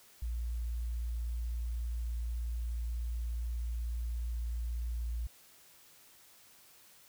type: tone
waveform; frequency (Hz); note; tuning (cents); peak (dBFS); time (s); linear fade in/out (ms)
sine; 58.27; A#1; 0; -33; 0.22-5.27; 5
effects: white hiss -60 dBFS RMS until 7.08 s